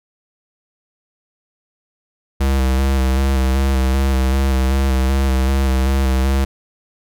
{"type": "tone with vibrato", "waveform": "square", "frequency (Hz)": 66.4, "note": "C2", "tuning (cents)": 26, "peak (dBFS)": -14, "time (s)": [2.4, 6.45], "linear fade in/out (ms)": 10, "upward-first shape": "square", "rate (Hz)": 2.6, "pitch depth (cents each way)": 29, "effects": []}